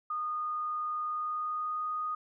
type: tone with pitch glide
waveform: sine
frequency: 1228 to 1239.4 Hz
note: D#6 to D#6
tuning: -23 to -7 cents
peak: -31 dBFS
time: 0.1-2.15 s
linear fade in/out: 5 ms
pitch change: +16 cents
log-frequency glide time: 1.04-1.9 s
effects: none